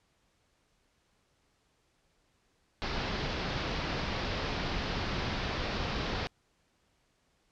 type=low-pass noise; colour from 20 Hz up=pink; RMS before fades=-34 dBFS; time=2.82-6.27 s; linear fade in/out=0 ms; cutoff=5200 Hz; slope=48 dB/octave; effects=pink hiss -72 dBFS RMS until 7.51 s + low-pass 8000 Hz 12 dB/octave